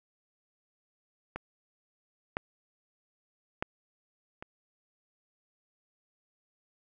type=clicks; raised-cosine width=0.5 ms; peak=-21 / -15 / -15 / -26 dBFS; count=4; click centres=1.36 / 2.369 / 3.625 / 4.425 s; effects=none